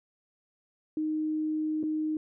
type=tone with dropouts; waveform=sine; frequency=309.9 Hz; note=D#4; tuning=7 cents flat; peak=-27 dBFS; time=0.97-2.17 s; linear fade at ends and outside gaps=2 ms; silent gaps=1.83-1.836 s; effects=none